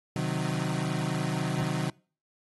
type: chord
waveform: 35% pulse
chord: C diminished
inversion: none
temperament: equal with one note detuned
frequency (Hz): 130.81 / 154.67 / 185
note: C3 / Eb3 / Gb3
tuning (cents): 0 / -10 / 0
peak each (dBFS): -31 / -29 / -31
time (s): 0.16-1.9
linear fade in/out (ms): 2
effects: noise-tail reverb RT60 0.4 s tail -25 dB re dry + AAC 32 kbps